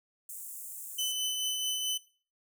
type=high-pass noise; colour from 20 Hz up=pink; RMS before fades=-43 dBFS; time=0.29-1.12 s; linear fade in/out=2 ms; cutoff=7400 Hz; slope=48 dB/octave
type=tone with tremolo; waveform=sawtooth; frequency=3021 Hz; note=F#7; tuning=35 cents sharp; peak=-25 dBFS; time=0.98-1.98 s; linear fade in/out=10 ms; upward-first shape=triangle; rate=4.6 Hz; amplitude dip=35%
effects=noise-tail reverb RT60 0.4 s tail -19 dB re dry